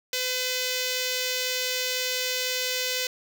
5% pulse tone with notch filter, 506 Hz, B4, 42 cents sharp, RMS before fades -28 dBFS, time 0.13-3.07 s, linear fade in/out 2 ms, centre 1100 Hz, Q 1, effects none

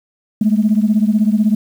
sine beating tone pair, 207.7 / 223.7 Hz, G#3 / A3, 0 / +29 cents, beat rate 16 Hz, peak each -12 / -14 dBFS, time 0.41-1.55 s, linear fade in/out 5 ms, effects tanh soft clip ceiling -4 dBFS + 7-bit

